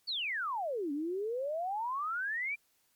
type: exponential two-way sweep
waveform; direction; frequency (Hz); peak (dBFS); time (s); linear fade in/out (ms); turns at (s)
sine; down then up; 4628 to 277.2 to 2404; -32; 0.07-2.56; 20; 0.92
effects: white hiss -72 dBFS RMS until 2.95 s + MP3 96 kbps